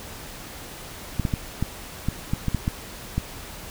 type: clicks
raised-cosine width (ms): 5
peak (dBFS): -10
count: 10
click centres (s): 1.197 / 1.252 / 1.338 / 1.626 / 2.086 / 2.335 / 2.483 / 2.547 / 2.679 / 3.18
effects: pink hiss -39 dBFS RMS until 3.7 s